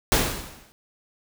pink noise with exponential decay, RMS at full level -17 dBFS, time 0.12-0.72 s, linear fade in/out 0 ms, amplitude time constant 130 ms, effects none

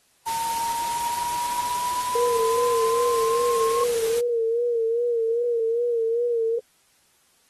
sine exponential sweep, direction up, 910 to 1076 Hz, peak -24 dBFS, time 0.26-3.84 s, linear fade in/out 10 ms
white noise, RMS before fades -33 dBFS, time 0.26-4.21 s, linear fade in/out 20 ms
sine tone with vibrato, 466.2 Hz, A#4, in tune, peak -20 dBFS, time 2.15-6.59 s, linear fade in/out 5 ms, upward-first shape sine, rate 2.5 Hz, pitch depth 61 cents each way
effects white hiss -62 dBFS RMS until 7.49 s + AAC 32 kbps

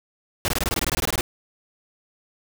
pink noise bursts, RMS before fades -23 dBFS, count 15, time 0.45-1.209 s, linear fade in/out 0 ms, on 31 ms, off 21 ms, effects none

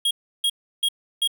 square tone bursts, 3275 Hz, G#7, 25 cents flat, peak -19 dBFS, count 4, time 0.05-1.276 s, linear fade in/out 5 ms, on 59 ms, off 330 ms, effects none

